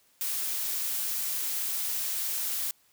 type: noise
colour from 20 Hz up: blue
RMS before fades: -31 dBFS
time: 0.21-2.71 s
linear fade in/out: 0 ms
effects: white hiss -65 dBFS RMS until 2.92 s